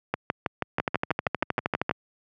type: two click trains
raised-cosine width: 0.5 ms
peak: -9 / -9 dBFS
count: 15 / 12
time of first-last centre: 0.8-1.894 / 0.14-1.911 s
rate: 12.8 / 6.21 Hz
effects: high-pass 100 Hz 12 dB/octave